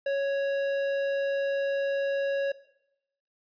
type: tone with tanh clipping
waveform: sine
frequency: 554.4 Hz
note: C#5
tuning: in tune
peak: -27 dBFS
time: 0.06-2.52 s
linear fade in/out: 5 ms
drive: 13 dB
effects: noise-tail reverb RT60 0.8 s tail -17 dB re dry + resampled to 11025 Hz